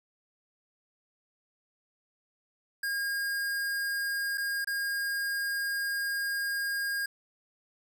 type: tone with dropouts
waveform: square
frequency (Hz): 1622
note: G#6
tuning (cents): -41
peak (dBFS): -30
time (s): 2.83-7.06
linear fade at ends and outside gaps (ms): 5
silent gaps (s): 4.375-4.379 / 4.646-4.672
effects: none